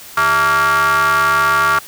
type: ring-modulated tone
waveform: square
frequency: 123.47 Hz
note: B2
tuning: in tune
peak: -9 dBFS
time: 0.17-1.79 s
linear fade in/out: 5 ms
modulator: 1270 Hz
effects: white hiss -36 dBFS RMS until 1.87 s